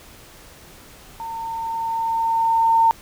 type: tone with level ramp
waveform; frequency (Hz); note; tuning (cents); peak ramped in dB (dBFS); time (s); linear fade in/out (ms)
sine; 909; A#5; -44; -28 to -11; 1.2-2.91; 0
effects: pink hiss -45 dBFS RMS until 3.01 s